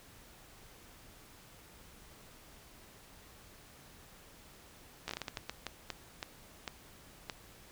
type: slowing click train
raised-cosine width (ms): 0.2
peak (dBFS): -20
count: 14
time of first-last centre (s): 5.08-7.298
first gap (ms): 13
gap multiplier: 1.38
effects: pink hiss -57 dBFS RMS until 7.71 s